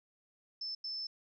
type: tone bursts at uneven times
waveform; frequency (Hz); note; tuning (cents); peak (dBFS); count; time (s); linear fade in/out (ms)
sine; 5274; E8; 0; -37; 2; 0.61-0.75 / 0.84-1.07; 5
effects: none